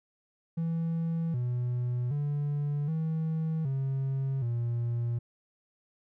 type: tone with pitch steps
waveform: triangle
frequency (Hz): 165.3 / 122.9 / 145.4 / 160 / 134.9 / 118.5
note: E3 / B2 / D3 / D#3 / C#3 / A#2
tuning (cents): +5 / -8 / -17 / +49 / -47 / +29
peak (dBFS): -25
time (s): 0.57-5.19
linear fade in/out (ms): 10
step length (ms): 770
effects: tanh soft clip ceiling -21 dBFS